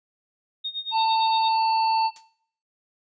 sine tone with tremolo, 3704 Hz, A#7, 12 cents flat, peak -25 dBFS, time 0.64-1.49 s, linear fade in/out 10 ms, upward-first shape sine, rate 8.8 Hz, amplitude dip 100%
harmonic tone, 893 Hz, A5, 25 cents sharp, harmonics 1 / 3 / 5, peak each -19 / -34 / -32 dBFS, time 0.91-2.11 s, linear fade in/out 50 ms
blue noise with exponential decay, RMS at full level -36 dBFS, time 2.16-2.26 s, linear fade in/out 2 ms, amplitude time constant 21 ms
effects noise-tail reverb RT60 0.6 s tail -18 dB re dry + resampled to 16000 Hz

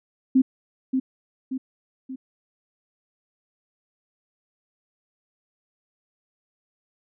sine tone with echo, 261.6 Hz, C4, in tune, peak -13 dBFS, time 0.35-0.42 s, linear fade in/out 10 ms, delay 580 ms, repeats 3, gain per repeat -6 dB, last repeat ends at 2.16 s, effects none

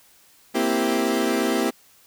30% pulse chord, C dominant seventh, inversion third, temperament equal, 233.1 / 261.6 / 329.6 / 392 Hz, Bb3 / C4 / E4 / G4, 0 / 0 / 0 / 0 cents, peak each -23 dBFS, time 0.54-1.71 s, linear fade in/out 20 ms, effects white hiss -55 dBFS RMS until 2.06 s

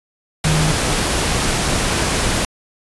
sine tone in noise, 155.56 Hz, D#3, in tune, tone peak -15 dBFS, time 0.45-0.71 s, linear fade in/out 2 ms, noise pink, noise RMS -18 dBFS, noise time 0.44-2.45 s, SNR 0 dB, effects resampled to 24000 Hz

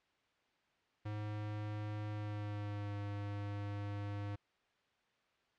square tone with pitch glide, 105.5 to 101.91 Hz, G#2 to G#2, +28 to -32 cents, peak -40 dBFS, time 1.05-4.36 s, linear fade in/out 10 ms, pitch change -60 cents, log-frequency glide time 2.11-2.97 s, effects white hiss -75 dBFS RMS until 5.58 s + low-pass 3000 Hz 12 dB/octave

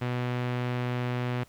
sawtooth tone with low-pass filter, 123.47 Hz, B2, in tune, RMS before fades -30 dBFS, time 0.01-1.44 s, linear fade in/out 10 ms, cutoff 2700 Hz, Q 1.2, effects pink hiss -59 dBFS RMS until 1.48 s

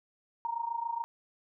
sine tone with amplitude modulation, 931 Hz, A#5, 2 cents flat, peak -28 dBFS, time 0.45-1.04 s, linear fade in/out 0 ms, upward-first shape sine, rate 27.2 Hz, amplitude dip 80%, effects none

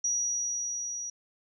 sine tone with level ramp, 5790 Hz, F#8, 38 cents flat, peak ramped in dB -25 to -34 dBFS, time 0.04-1.1 s, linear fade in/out 5 ms, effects none

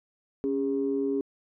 sine tone pair together, 277.2 / 406.4 Hz, C#4 / G#4, 0 / -38 cents, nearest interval perfect fifth, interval 662 cents, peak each -27 dBFS, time 0.44-1.21 s, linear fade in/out 0 ms, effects tanh soft clip ceiling -17 dBFS

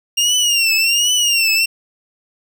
25% pulse tone with vibrato, 2794 Hz, F7, in tune, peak -9 dBFS, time 0.17-1.66 s, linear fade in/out 10 ms, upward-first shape triangle, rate 1.3 Hz, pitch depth 130 cents each way, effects none

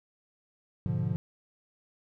triangle chord, G# diminished seventh, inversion none, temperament equal, 103.83 / 123.47 / 146.83 / 174.61 Hz, G#2 / B2 / D3 / F3, 0 / 0 / 0 / 0 cents, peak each -31 dBFS, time 0.86-1.16 s, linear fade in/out 0 ms, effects none

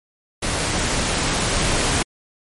pink noise with level ramp, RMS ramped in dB -22 to -19 dBFS, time 0.42-2.03 s, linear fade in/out 10 ms, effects MP3 48 kbps

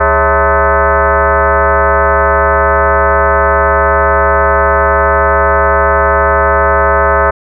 sine tone with frequency modulation, 311.1 Hz, D#4, in tune, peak -6 dBFS, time 0-7.31 s, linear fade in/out 10 ms, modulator 241 Hz, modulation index 5.4, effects none

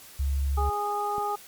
sine tone, 69.2 Hz, C#2, 2 cents flat, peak -23 dBFS, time 0.19-0.7 s, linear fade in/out 10 ms
harmonic tone, 412.2 Hz, G#4, 13 cents flat, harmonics 1 / 2 / 3, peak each -33 / -28 / -31 dBFS, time 0.57-1.36 s, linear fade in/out 10 ms
click, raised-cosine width 3 ms, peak -27 dBFS, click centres 1.182 s
effects white hiss -48 dBFS RMS until 1.47 s + MP3 96 kbps

